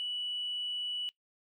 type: tone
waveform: sine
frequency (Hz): 2952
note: F#7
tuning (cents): -5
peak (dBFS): -32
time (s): 0-1.09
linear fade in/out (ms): 0
effects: noise-tail reverb RT60 0.1 s tail -20 dB re dry + tanh soft clip ceiling -28 dBFS